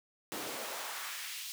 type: noise with high-pass filter sweep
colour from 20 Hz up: pink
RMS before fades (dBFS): -41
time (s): 0.32-1.52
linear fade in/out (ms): 0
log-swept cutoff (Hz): 250 to 3800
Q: 1.2
effects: none